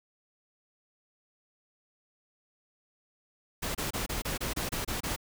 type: noise bursts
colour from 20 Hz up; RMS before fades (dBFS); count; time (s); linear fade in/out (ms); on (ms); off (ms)
pink; -33; 10; 3.62-5.163; 10; 130; 27
effects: none